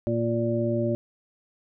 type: harmonic tone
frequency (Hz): 116.54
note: A#2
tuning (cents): 0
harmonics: 1 / 2 / 3 / 5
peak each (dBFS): -28 / -28 / -28 / -28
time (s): 0.07-0.95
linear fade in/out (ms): 0
effects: none